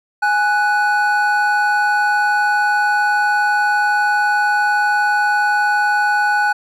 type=tone pair together; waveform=triangle; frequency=830.6 / 1482.5 Hz; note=G#5 / F#6; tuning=0 / +3 cents; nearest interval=minor seventh; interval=1003 cents; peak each=-14 dBFS; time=0.22-6.53 s; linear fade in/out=10 ms; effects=none